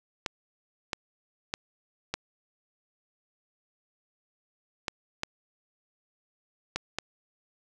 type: clicks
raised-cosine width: 0.2 ms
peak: -12 dBFS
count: 8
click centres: 0.262 / 0.932 / 1.539 / 2.14 / 4.882 / 5.234 / 6.76 / 6.986 s
effects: none